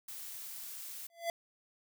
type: noise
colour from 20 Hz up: blue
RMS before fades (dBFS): -45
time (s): 0.08-1.07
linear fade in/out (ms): 5
type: tone with exponential growth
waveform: square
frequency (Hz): 677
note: E5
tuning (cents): +46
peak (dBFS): -30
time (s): 1.1-1.3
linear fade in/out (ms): 1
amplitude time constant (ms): 42
effects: none